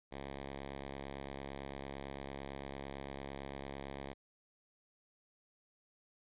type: tone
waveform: 5% pulse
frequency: 68.9 Hz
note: C#2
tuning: 10 cents flat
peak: -32 dBFS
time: 0.11-4.14 s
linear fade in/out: 20 ms
effects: resampled to 8000 Hz